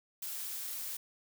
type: noise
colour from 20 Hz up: blue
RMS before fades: -40 dBFS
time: 0.22-0.97 s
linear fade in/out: 5 ms
effects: none